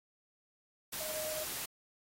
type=tone in noise; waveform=sine; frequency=621 Hz; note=D#5; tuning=3 cents flat; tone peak=-40 dBFS; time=1-1.44 s; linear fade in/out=10 ms; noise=white; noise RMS=-40 dBFS; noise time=0.92-1.66 s; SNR=-3 dB; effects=AAC 48 kbps